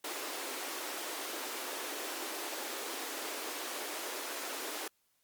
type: high-pass noise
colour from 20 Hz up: pink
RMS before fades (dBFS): -40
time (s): 0.04-4.88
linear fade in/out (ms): 5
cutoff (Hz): 290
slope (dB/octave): 48
effects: white hiss -75 dBFS RMS until 5.23 s + Opus 48 kbps